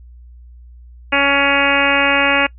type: harmonic tone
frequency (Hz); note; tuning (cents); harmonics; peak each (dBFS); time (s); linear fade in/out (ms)
280; C#4; +18; 1 / 2 / 3 / 4 / 5 / 6 / 7 / 8 / 9 / 10; -22 / -20 / -22 / -22 / -21 / -20 / -22 / -20 / -19 / -21; 1.12-2.47; 10
effects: noise-tail reverb RT60 0.1 s tail -24 dB re dry + added 60 Hz sine -37 dBFS peak until 2.58 s